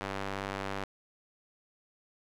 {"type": "tone with band-pass filter", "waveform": "square", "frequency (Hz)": 49, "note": "G1", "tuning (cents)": 0, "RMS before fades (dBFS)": -37, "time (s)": [0.01, 0.84], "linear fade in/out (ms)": 0, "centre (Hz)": 1300, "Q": 0.55, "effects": []}